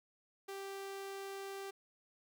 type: tone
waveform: sawtooth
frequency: 392 Hz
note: G4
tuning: in tune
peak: -39 dBFS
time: 0.48-1.71 s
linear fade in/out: 10 ms
effects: 13-bit